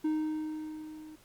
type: tone with level ramp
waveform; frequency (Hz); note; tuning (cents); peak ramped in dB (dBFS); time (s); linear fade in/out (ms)
triangle; 310; D#4; -6; -24 to -44; 0.04-1.16; 10
effects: pink hiss -61 dBFS RMS until 1.24 s + Opus 48 kbps

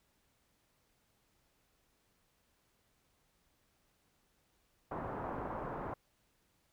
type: low-pass noise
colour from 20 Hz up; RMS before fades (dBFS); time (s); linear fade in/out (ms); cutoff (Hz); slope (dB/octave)
white; -41; 4.91-5.94; 5; 1100; 24
effects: pink hiss -75 dBFS RMS until 6.72 s

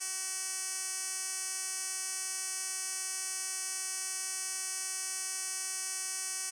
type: tone with band-pass filter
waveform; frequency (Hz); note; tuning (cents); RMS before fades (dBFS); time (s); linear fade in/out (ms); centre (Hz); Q
10% pulse; 377.3; F#4; +34; -37; 0-6.51; 20; 7800; 5.5
effects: none

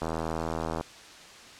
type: click train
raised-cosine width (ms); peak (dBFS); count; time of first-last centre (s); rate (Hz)
1; -17; 65; 0.02-0.81; 81
effects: white hiss -48 dBFS RMS until 1.59 s + low-pass 6000 Hz 12 dB/octave

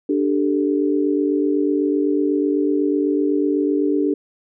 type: chord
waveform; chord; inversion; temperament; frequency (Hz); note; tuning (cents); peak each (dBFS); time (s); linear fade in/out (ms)
sine; D suspended fourth; none; equal; 293.7 / 392 / 440; D4 / G4 / A4; 0 / 0 / 0; -18 / -21 / -24; 0.09-4.14; 5
effects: none

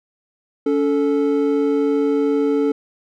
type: tone pair together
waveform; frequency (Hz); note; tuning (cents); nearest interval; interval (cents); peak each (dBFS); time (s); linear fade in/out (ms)
triangle; 282.6 / 440; C#4 / A4; +34 / 0; minor sixth; 766; -16; 0.66-2.72; 5
effects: none

